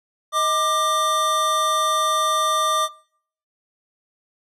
square tone pair together, 630 / 1190 Hz, D#5 / D6, +21 / +22 cents, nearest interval major seventh, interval 1101 cents, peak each -27 / -18 dBFS, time 0.32-2.89 s, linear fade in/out 50 ms, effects noise-tail reverb RT60 0.6 s tail -23 dB re dry + low-pass 11000 Hz 12 dB/octave

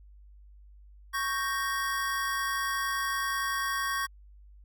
square chord, G diminished, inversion second, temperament equal, 1108.7 / 1568 / 1864.7 Hz, Db6 / G6 / Bb6, 0 / 0 / 0 cents, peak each -32 / -35 / -35 dBFS, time 1.13-4.07 s, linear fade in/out 20 ms, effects added 50 Hz sine -50 dBFS peak until 4.64 s

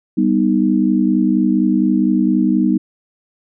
sine chord, G augmented, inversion none, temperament equal, 196 / 246.9 / 311.1 Hz, G3 / B3 / D#4, 0 / 0 / 0 cents, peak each -16 dBFS, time 0.17-2.78 s, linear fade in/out 10 ms, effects none

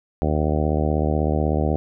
harmonic tone, 76.2 Hz, D#2, 36 cents flat, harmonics 1 / 2 / 3 / 4 / 5 / 6 / 7 / 8 / 9 / 10, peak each -22 / -25 / -27 / -28 / -29 / -30 / -30 / -31 / -32 / -32 dBFS, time 0.22-1.76 s, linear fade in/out 0 ms, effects none

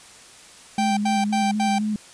sine tone with vibrato, 210 Hz, G#3, 19 cents sharp, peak -21 dBFS, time 0.78-1.96 s, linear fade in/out 2 ms, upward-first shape square, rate 3.9 Hz, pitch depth 27 cents each way
45% pulse tone bursts, 783 Hz, G5, 2 cents flat, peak -21 dBFS, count 4, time 0.78-1.786 s, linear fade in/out 5 ms, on 190 ms, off 82 ms
effects white hiss -46 dBFS RMS until 2.13 s + resampled to 22050 Hz

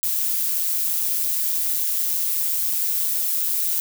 violet noise with amplitude modulation, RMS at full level -20 dBFS, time 0.03-3.8 s, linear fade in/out 0 ms, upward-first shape sine, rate 166 Hz, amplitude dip 55%, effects none

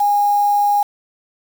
sine tone with quantisation, 819 Hz, G#5, 24 cents flat, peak -12 dBFS, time 0-0.83 s, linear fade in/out 5 ms, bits 5, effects none

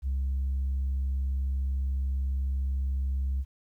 sine tone, 67 Hz, C2, 42 cents sharp, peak -24 dBFS, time 0.02-3.45 s, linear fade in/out 50 ms, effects tanh soft clip ceiling -24 dBFS + 11-bit

